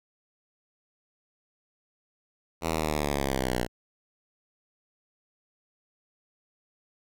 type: linear sweep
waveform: 5% pulse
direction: down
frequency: 83 to 59 Hz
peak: -15 dBFS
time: 2.61-3.68 s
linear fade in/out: 50 ms
effects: none